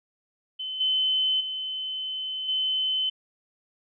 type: tone with level steps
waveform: sine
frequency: 3050 Hz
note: G7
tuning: 48 cents flat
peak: -30 / -21 / -29 / -23 dBFS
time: 0.59-3.1 s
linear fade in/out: 10 ms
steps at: 0.8 / 1.4 / 2.48 s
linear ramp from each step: 10 ms
effects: none